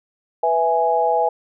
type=chord; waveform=sine; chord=E major; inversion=second; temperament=equal; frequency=493.9 / 659.3 / 830.6 Hz; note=B4 / E5 / G#5; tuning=0 / 0 / 0 cents; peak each=-21 / -20 / -18 dBFS; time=0.43-1.29 s; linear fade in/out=5 ms; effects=none